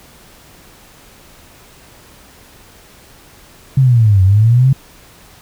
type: linear two-way sweep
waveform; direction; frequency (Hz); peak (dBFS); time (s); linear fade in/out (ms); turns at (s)
sine; down then up; 137.2 to 91.9 to 137.2; -6; 3.77-4.73; 5; 4.23
effects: pink hiss -43 dBFS RMS until 5.41 s